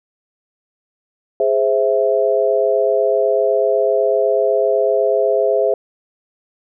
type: chord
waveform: sine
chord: Ab augmented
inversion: none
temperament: equal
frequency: 415.3 / 523.3 / 659.3 Hz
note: Ab4 / C5 / E5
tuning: 0 / 0 / 0 cents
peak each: -17 dBFS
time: 1.4-5.74 s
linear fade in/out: 2 ms
effects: none